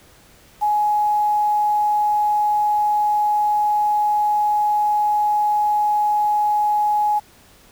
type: tone with quantisation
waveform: sine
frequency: 838 Hz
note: G#5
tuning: 15 cents sharp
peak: -15 dBFS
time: 0.61-7.2 s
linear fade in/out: 20 ms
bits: 7
effects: pink hiss -50 dBFS RMS until 7.71 s